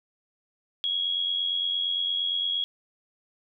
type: tone with amplitude modulation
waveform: sine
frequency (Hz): 3314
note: G#7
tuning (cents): -4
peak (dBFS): -22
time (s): 0.84-2.64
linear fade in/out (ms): 0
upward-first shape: sine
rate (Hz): 88.7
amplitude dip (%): 55
effects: none